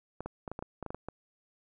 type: clicks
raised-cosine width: 1 ms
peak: -24 dBFS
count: 11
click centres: 0.206 / 0.26 / 0.478 / 0.516 / 0.591 / 0.625 / 0.827 / 0.863 / 0.905 / 0.946 / 1.086 s
effects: none